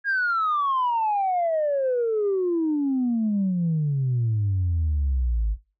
sine exponential sweep, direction down, 1651 to 50.2 Hz, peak -19 dBFS, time 0.04-5.57 s, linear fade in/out 50 ms, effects noise-tail reverb RT60 0.3 s tail -21 dB re dry + tanh soft clip ceiling -17 dBFS

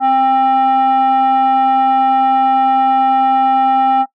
sine tone with frequency modulation, 795 Hz, G5, 24 cents sharp, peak -7 dBFS, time 0-4.06 s, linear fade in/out 50 ms, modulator 533 Hz, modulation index 0.47, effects noise-tail reverb RT60 0.1 s tail -20 dB re dry + tanh soft clip ceiling -7 dBFS

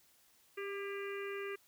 harmonic tone with a mistuned harmonic, 397.6 Hz, G4, 25 cents sharp, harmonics 1 / 3 / 4 / 5 / 6 / 7, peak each -40 / -49 / -50 / -49 / -50 / -53 dBFS, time 0.57-1.56 s, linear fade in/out 10 ms, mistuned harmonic 4, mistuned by +31 cents, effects white hiss -68 dBFS RMS until 1.67 s

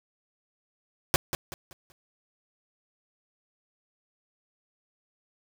pink noise with echo, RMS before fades -21 dBFS, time 1.14-1.16 s, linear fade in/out 0 ms, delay 190 ms, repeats 4, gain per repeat -9 dB, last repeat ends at 1.92 s, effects none

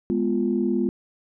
sine chord, F diminished, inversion first, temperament equal, 207.7 / 246.9 / 349.2 Hz, Ab3 / Cb4 / F4, 0 / 0 / 0 cents, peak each -24 dBFS, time 0.1-0.89 s, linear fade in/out 0 ms, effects tanh soft clip ceiling -10 dBFS

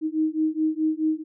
sine beating tone pair, 311.1 / 315.8 Hz, D#4 / D#4, 0 / +26 cents, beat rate 4.7 Hz, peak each -24 dBFS, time 0.01-1.24 s, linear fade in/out 50 ms, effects none

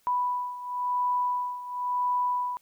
sine beating tone pair, 987.8 / 988.76 Hz, B5 / B5, 0 / +2 cents, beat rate 0.96 Hz, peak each -27 / -31 dBFS, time 0.07-2.57 s, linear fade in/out 0 ms, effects white hiss -66 dBFS RMS until 2.61 s

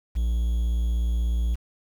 triangle tone, 58.27 Hz, A#1, in tune, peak -19 dBFS, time 0.15-1.56 s, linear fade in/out 20 ms, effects 8-bit

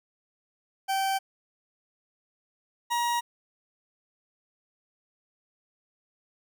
40% pulse tone pair in turn, 775 / 950 Hz, G5 / A#5, -20 / +33 cents, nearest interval major third, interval 353 cents, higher second, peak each -24 dBFS, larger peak neither, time 0.88-1.19 / 2.9-3.21 s, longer neither, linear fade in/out 20 ms, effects none

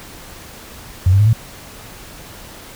sine tone with pitch steps, 91.4 / 97.96 / 104.99 / 112.53 Hz, F#2 / G2 / G#2 / A2, -21 / -1 / +19 / +39 cents, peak -8 dBFS, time 1.06-1.332 s, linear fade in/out 5 ms, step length 68 ms, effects pink hiss -37 dBFS RMS until 2.75 s

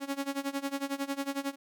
sawtooth tone with tremolo, 277.2 Hz, C#4, in tune, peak -25 dBFS, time 0-1.56 s, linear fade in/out 50 ms, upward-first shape sine, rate 11 Hz, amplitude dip 90%, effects none

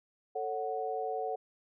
sine chord, F# minor, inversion first, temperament just, 444 / 555 / 740 Hz, A4 / C#5 / F#5, +16 / +2 / 0 cents, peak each -36 / -40 / -35 dBFS, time 0.35-1.36 s, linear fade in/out 10 ms, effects none

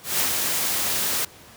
white noise with ADSR envelope, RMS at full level -21 dBFS, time 0.03-1.25 s, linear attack 170 ms, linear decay 97 ms, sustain -3 dB, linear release 4 ms, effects pink hiss -47 dBFS RMS until 1.56 s + high-pass 80 Hz 12 dB/octave

